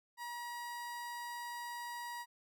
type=tone; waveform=30% pulse; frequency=957 Hz; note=A#5; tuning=45 cents sharp; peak=-39 dBFS; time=0.17-2.26 s; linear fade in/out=50 ms; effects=none